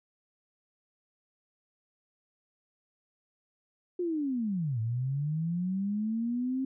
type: linear two-way sweep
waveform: sine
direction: down then up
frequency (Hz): 363.6 to 109 to 267.6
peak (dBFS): -28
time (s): 3.99-6.65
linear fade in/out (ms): 5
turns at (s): 4.8
effects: none